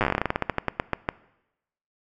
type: slowing click train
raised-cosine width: 0.5 ms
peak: -7 dBFS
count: 22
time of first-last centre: 0.01-1.089 s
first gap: 8 ms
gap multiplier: 1.16
effects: noise-tail reverb RT60 0.9 s tail -20 dB re dry